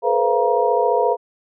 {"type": "tone cluster", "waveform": "sine", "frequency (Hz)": [426.1, 480.5, 515, 689, 947], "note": ["G#4", "B4", "C5", "F5", "A#5"], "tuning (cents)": [44, -48, -28, -24, 27], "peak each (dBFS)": -21, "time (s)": [0.02, 1.17], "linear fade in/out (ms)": 50, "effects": []}